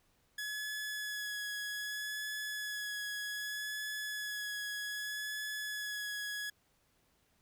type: tone with vibrato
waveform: sawtooth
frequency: 1691 Hz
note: G#6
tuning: 31 cents sharp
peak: -34 dBFS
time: 0.38-6.5 s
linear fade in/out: 5 ms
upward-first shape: sine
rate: 0.64 Hz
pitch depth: 17 cents each way
effects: pink hiss -73 dBFS RMS until 7.41 s